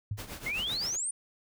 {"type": "tone with exponential decay", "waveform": "sine", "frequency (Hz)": 103.83, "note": "G#2", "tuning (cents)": 0, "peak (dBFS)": -27, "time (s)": [0.11, 0.25], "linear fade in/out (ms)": 5, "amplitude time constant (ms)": 30}
{"type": "noise with tremolo", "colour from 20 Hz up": "pink", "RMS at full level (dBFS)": -39, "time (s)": [0.17, 0.97], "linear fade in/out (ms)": 20, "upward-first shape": "triangle", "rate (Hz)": 7.7, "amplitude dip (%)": 80}
{"type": "exponential sweep", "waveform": "sine", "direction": "up", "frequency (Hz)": [2061, 9397], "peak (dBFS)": -30, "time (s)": [0.46, 1.11], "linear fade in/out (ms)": 5}
{"effects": []}